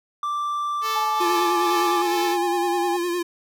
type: tone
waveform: triangle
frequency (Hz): 1174.7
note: D6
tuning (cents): 0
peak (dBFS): -21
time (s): 0.23-2.02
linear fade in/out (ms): 2
type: tone with tremolo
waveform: 5% pulse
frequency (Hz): 440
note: A4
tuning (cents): 0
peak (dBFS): -15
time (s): 0.81-2.38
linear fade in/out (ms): 50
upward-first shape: triangle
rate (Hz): 2.3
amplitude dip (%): 55
type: tone with pitch glide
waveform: sine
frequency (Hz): 860 to 815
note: A5 to G#5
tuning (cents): -40 to -33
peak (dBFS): -23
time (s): 0.95-2.97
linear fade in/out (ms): 10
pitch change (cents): -93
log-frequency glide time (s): 1.16-2.54
type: tone with vibrato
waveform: square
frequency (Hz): 349.2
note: F4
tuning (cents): 0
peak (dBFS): -23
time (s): 1.2-3.23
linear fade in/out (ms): 10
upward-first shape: sine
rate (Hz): 9.8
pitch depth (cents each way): 41
effects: none